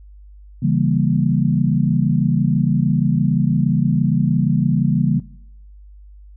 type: chord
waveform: sine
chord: C# diminished seventh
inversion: none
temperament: equal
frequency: 138.59 / 164.81 / 196 / 233.1 Hz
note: C#3 / E3 / G3 / Bb3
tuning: 0 / 0 / 0 / 0 cents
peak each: -18 / -19 / -21 / -21 dBFS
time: 0.62-5.2 s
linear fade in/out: 10 ms
effects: noise-tail reverb RT60 0.7 s tail -19 dB re dry + added 50 Hz sine -39 dBFS peak until 6.36 s